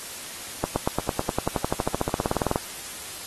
accelerating click train, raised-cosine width 1 ms, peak -9 dBFS, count 26, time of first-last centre 0.64-2.559 s, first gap 120 ms, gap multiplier 0.96, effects white hiss -37 dBFS RMS until 3.26 s + AAC 32 kbps

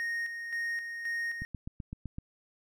triangle tone with tremolo, 1859 Hz, A#6, 5 cents flat, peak -29 dBFS, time 0-1.45 s, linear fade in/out 0 ms, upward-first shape square, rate 1.9 Hz, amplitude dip 50%
click train, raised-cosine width 5 ms, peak -26 dBFS, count 7, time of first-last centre 1.42-2.184 s, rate 7.85 Hz
effects none

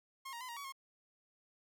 sawtooth tone with pitch steps, 1073 / 938 / 1015 / 941 / 1131 / 1079 Hz, C6 / A#5 / B5 / A#5 / C#6 / C#6, +43 / +11 / +47 / +16 / +34 / -47 cents, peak -40 dBFS, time 0.25-0.724 s, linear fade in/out 10 ms, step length 79 ms, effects none

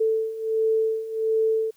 sine beating tone pair, 441.7 / 443.1 Hz, A4 / A4, +7 / +12 cents, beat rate 1.4 Hz, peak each -26 / -22 dBFS, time 0-1.71 s, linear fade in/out 10 ms, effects white hiss -62 dBFS RMS until 1.76 s

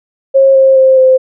sine tone with pitch steps, 540 / 533.2 / 526.4 / 519.8 Hz, C#5 / C5 / C5 / C5, -45 / +33 / +10 / -11 cents, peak -3 dBFS, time 0.34-1.18 s, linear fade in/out 20 ms, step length 210 ms, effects none

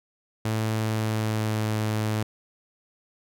sawtooth tone with pitch glide, 110 to 108.24 Hz, A2 to A2, 0 to -28 cents, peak -20 dBFS, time 0.45-2.23 s, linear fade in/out 5 ms, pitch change -28 cents, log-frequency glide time 0.77-1.75 s, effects none

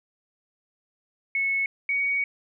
sine tone pair in turn, 2200 / 2244 Hz, C#7 / C#7, -14 / +21 cents, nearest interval unison, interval 35 cents, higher second, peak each -22 dBFS, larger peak neither, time 1.35-1.66 / 1.89-2.24 s, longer second, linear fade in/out 2 ms, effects none

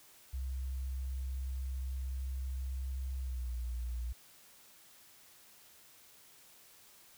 sine tone with pitch glide, 65.41 to 59.98 Hz, C2 to B1, 0 to -50 cents, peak -35 dBFS, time 0.33-4.13 s, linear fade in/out 10 ms, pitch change -150 cents, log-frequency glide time 3.18-3.56 s, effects white hiss -60 dBFS RMS until 7.17 s

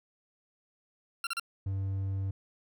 20% pulse tone bursts, 1372 Hz, F6, 31 cents flat, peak -26 dBFS, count 3, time 1.24-1.397 s, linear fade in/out 2 ms, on 29 ms, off 35 ms
triangle tone, 96.9 Hz, G2, 20 cents flat, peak -28 dBFS, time 1.66-2.31 s, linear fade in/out 5 ms
effects none

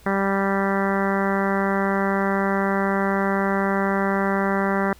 harmonic tone, 196 Hz, G3, in tune, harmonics 1 / 2 / 3 / 4 / 5 / 6 / 7 / 8 / 9 / 10, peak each -23 / -26 / -28 / -29 / -30 / -31 / -31 / -32 / -33 / -33 dBFS, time 0.06-4.93 s, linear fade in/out 2 ms, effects added 60 Hz sine -48 dBFS peak until 4.99 s + pink hiss -52 dBFS RMS until 4.99 s

